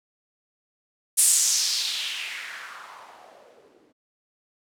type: noise with low-pass filter sweep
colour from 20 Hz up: violet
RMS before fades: -27 dBFS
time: 1.17-3.93 s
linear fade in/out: 20 ms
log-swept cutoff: 9500 to 300 Hz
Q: 3
effects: none